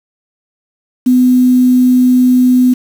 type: tone with quantisation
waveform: sine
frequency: 251.5 Hz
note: B3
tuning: 32 cents sharp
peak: -5 dBFS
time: 1.06-2.74 s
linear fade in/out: 10 ms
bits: 5
effects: none